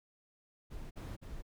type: noise bursts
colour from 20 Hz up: brown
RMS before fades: -44 dBFS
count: 3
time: 0.7-1.424 s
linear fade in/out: 20 ms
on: 210 ms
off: 47 ms
effects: none